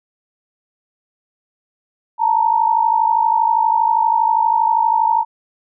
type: tone pair together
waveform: sine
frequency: 883 / 935.5 Hz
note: A5 / A#5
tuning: +6 / +6 cents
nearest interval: minor second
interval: 100 cents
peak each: -15 dBFS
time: 2.18-5.25 s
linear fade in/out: 50 ms
effects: none